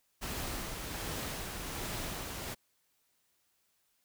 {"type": "noise with tremolo", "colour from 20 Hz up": "pink", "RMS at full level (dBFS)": -38, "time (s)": [0.21, 2.55], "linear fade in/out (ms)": 20, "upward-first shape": "sine", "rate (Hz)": 1.3, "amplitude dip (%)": 30, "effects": ["white hiss -75 dBFS RMS until 4.04 s"]}